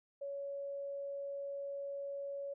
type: tone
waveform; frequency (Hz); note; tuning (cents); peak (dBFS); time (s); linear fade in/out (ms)
sine; 560; C#5; +18; -39; 0.21-2.54; 10
effects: none